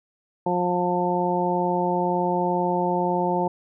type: harmonic tone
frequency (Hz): 177.9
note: F3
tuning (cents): +32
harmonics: 1 / 2 / 3 / 4 / 5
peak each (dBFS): -27 / -26 / -28 / -28 / -25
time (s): 0.46-3.48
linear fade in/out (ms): 5
effects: none